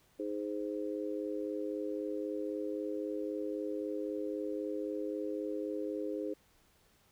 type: harmonic tone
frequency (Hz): 103.83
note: G#2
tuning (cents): 0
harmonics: 3 / 4 / 5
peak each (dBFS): -38 / -39 / -40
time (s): 0.19-6.34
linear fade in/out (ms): 10
effects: pink hiss -68 dBFS RMS until 7.11 s